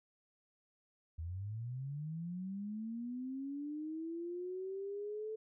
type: linear sweep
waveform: sine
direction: up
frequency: 77.78 to 440 Hz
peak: -39 dBFS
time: 1.18-5.36 s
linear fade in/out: 10 ms
effects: none